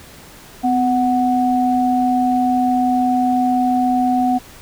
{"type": "tone pair together", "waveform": "sine", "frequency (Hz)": [253.6, 740], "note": ["B3", "F#5"], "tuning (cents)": [46, 0], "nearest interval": "octave + perfect fifth", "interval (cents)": 1854, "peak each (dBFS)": [-16, -16], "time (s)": [0.63, 4.39], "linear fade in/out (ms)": 20, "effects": ["pink hiss -41 dBFS RMS until 4.61 s"]}